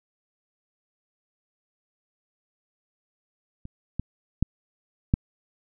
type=clicks; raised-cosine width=5 ms; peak=-26 / -15 / -8 / -6 dBFS; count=4; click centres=3.654 / 3.996 / 4.426 / 5.139 s; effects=none